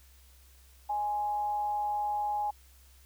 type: tone with amplitude modulation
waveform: sine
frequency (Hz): 830.6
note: G#5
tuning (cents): 0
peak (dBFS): -27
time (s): 0.89-2.51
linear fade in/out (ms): 10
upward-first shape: sine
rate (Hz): 220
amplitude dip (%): 30
effects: added 65 Hz sine -56 dBFS peak until 3.05 s + white hiss -62 dBFS RMS until 3.05 s